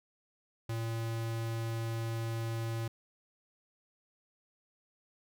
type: tone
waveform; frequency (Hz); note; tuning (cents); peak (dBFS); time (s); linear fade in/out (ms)
square; 114.1; A#2; -37; -34; 0.69-2.88; 5
effects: none